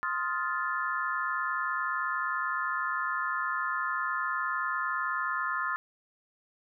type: chord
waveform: sine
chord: F dominant seventh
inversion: second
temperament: just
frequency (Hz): 1047.7 / 1257.2 / 1396.9 / 1746.1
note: C6 / Eb6 / F6 / A6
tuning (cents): +2 / +18 / 0 / -14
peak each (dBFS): -34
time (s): 0.03-5.76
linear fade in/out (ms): 0
effects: none